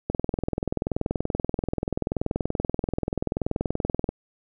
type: click train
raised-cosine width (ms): 2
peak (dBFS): -11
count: 84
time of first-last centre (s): 0.1-4.09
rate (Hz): 20.8
effects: none